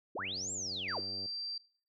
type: linear two-way sweep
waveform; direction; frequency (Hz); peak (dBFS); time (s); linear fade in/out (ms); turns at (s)
sine; up then down; 225.4 to 7670 to 225.4; -36; 0.15-1; 5; 0.52
type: click train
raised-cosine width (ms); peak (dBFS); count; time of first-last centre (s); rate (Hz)
2; -37; 102; 0.19-1.258; 94.6
type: tone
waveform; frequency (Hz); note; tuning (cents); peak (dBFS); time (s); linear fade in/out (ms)
sine; 4699; D8; 0; -37; 0.88-1.58; 5
effects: noise-tail reverb RT60 0.5 s tail -21 dB re dry + high-pass 60 Hz 12 dB/octave